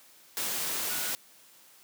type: tone in noise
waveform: sine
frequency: 1458 Hz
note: F#6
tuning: 26 cents flat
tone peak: -42 dBFS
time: 0.9-1.11 s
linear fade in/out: 0 ms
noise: white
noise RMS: -32 dBFS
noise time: 0.37-1.15 s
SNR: -13 dB
effects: white hiss -57 dBFS RMS until 1.83 s + high-pass 150 Hz 12 dB/octave